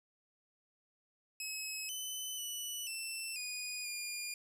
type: tone with pitch steps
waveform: 15% pulse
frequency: 2567 / 3022 / 2962 / 2676 / 2467 / 2418 Hz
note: E7 / F#7 / F#7 / E7 / D#7 / D7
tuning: -47 / +36 / +1 / +25 / -15 / +50 cents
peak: -32 dBFS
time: 1.4-4.34 s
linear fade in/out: 2 ms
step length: 490 ms
effects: none